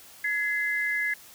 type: tone pair together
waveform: sine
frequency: 1686.1 / 2055 Hz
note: G#6 / C7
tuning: +26 / -32 cents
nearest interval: minor third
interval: 342 cents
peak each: -28 / -27 dBFS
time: 0.24-1.14 s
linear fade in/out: 5 ms
effects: white hiss -50 dBFS RMS until 1.34 s